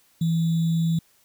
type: tone with sample-and-hold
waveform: sine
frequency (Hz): 164.81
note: E3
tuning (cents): 0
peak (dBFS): -19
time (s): 0.21-0.99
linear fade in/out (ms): 5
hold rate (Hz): 3675
effects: white hiss -61 dBFS RMS until 1.24 s